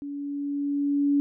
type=tone with level ramp; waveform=sine; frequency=284.8 Hz; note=C#4; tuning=47 cents sharp; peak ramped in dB=-32 to -18 dBFS; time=0.02-1.2 s; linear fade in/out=0 ms; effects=none